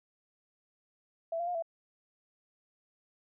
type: tone with pitch steps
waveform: sine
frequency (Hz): 663 / 690 / 710 / 665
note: E5 / F5 / F5 / E5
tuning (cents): +10 / -21 / +28 / +15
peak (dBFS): -31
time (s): 1.32-1.624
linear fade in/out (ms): 5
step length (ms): 76
effects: none